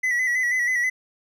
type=tone with vibrato; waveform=triangle; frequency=1975.5 Hz; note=B6; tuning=in tune; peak=-18 dBFS; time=0.03-0.9 s; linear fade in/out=10 ms; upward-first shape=square; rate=6.2 Hz; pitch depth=40 cents each way; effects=none